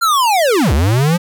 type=linear two-way sweep; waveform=square; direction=down then up; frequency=1404 to 63.7 to 180.2 Hz; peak=-11 dBFS; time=0.01-1.18 s; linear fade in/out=20 ms; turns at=0.73 s; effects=none